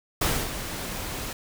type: noise with ADSR envelope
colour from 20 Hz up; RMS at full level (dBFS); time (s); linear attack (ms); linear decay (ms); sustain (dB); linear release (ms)
pink; -23; 0.21-1.33; 6; 270; -10; 4
effects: none